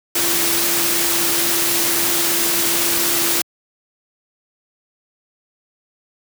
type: tone in noise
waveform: sine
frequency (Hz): 340.3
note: F4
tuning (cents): -45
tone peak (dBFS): -27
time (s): 0.15-3.42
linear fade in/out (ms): 5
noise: white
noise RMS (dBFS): -18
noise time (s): 0.15-3.42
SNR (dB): -12
effects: high-pass 100 Hz 12 dB/octave